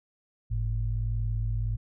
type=tone pair together; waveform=sine; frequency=48.56 / 110 Hz; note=G1 / A2; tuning=-16 / 0 cents; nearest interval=octave + major second; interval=1416 cents; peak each=-28 dBFS; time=0.5-1.77 s; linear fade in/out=20 ms; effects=tanh soft clip ceiling -18 dBFS